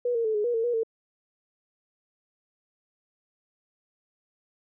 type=tone with pitch steps; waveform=sine; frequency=487.1 / 461.9 / 436.9 / 418.6 / 480.2 / 452.7 / 481.3 / 450.6 Hz; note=B4 / A#4 / A4 / G#4 / B4 / A4 / B4 / A4; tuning=-24 / -16 / -12 / +14 / -49 / +49 / -45 / +41 cents; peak=-23 dBFS; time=0.05-0.834 s; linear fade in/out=5 ms; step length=98 ms; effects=none